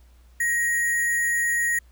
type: tone with sample-and-hold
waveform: sine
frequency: 1886 Hz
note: A#6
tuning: 20 cents sharp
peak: -20 dBFS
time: 0.4-1.79 s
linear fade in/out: 5 ms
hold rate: 8820 Hz
effects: added 60 Hz sine -50 dBFS peak until 1.91 s + pink hiss -63 dBFS RMS until 1.91 s